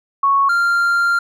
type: tone pair in turn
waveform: sine / triangle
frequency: 1107 / 1390.7 Hz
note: C#6 / F6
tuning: -3 / -8 cents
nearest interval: major third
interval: 395 cents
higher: second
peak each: -11 dBFS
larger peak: neither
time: 0.23-0.49 / 0.49-1.19 s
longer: second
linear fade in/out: 5 ms
effects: none